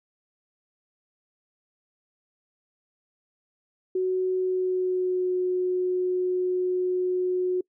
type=tone with pitch glide; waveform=sine; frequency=371.2 to 365 Hz; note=F#4 to F#4; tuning=+6 to -24 cents; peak=-22 dBFS; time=3.95-7.61 s; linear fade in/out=5 ms; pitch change=-30 cents; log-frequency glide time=4.36-5.35 s; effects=noise-tail reverb RT60 0.1 s tail -25 dB re dry